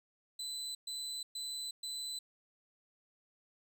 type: tone bursts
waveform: 30% pulse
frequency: 4014 Hz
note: B7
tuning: 27 cents sharp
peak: -36 dBFS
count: 4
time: 0.39-2.19 s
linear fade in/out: 5 ms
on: 360 ms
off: 120 ms
effects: none